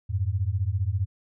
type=beating tone pair; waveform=sine; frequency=88.8 / 103.8 Hz; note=F2 / G#2; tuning=+29 / 0 cents; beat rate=15 Hz; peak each=-26 dBFS; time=0.09-1.06 s; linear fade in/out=20 ms; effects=none